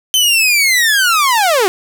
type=linear sweep; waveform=sawtooth; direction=down; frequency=3097 to 349.2 Hz; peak=-6 dBFS; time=0.14-1.68 s; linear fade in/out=0 ms; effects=7-bit